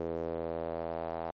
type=tone with band-pass filter sweep; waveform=sawtooth; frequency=82.6 Hz; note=E2; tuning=4 cents sharp; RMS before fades=-36 dBFS; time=0-1.31 s; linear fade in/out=0 ms; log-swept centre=450 to 720 Hz; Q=3; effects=MP3 32 kbps